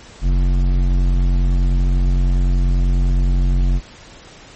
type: tone with hard clipping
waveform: sine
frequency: 45.17 Hz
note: F#1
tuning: 41 cents flat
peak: -14 dBFS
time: 0.21-3.81 s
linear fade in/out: 50 ms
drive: 11 dB
effects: pink hiss -41 dBFS RMS until 4.55 s + MP3 32 kbps